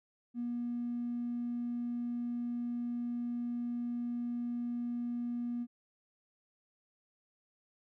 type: tone with tanh clipping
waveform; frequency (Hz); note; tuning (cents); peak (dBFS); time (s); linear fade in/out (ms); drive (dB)
triangle; 240; B3; -49; -33; 0.34-5.67; 50; 1
effects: none